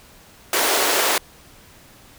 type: high-pass noise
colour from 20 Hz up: pink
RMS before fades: -19 dBFS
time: 0.53-1.18 s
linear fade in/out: 2 ms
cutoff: 370 Hz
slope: 24 dB/octave
effects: pink hiss -48 dBFS RMS until 2.18 s